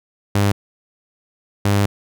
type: tone bursts at uneven times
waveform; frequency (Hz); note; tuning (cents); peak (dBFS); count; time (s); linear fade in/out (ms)
sawtooth; 101; G#2; -48; -10; 2; 0.35-0.52 / 1.65-1.86; 5
effects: none